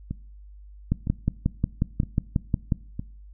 two click trains, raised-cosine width 5 ms, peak -9 / -17 dBFS, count 11 / 4, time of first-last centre 0.92-2.722 / 0.11-2.995 s, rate 5.55 / 1.04 Hz, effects noise-tail reverb RT60 0.5 s tail -21 dB re dry + added 50 Hz sine -43 dBFS peak until 3.33 s

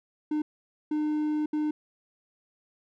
triangle tone bursts at uneven times, 303.1 Hz, D#4, 45 cents flat, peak -23 dBFS, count 3, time 0.31-0.42 / 0.91-1.46 / 1.53-1.71 s, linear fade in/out 5 ms, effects none

